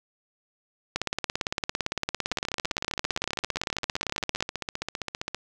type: two click trains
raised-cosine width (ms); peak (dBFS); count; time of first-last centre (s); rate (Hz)
0.2; -13 / -9; 47 / 62; 2.32-5.346 / 0.96-4.406; 15.2 / 17.7
effects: none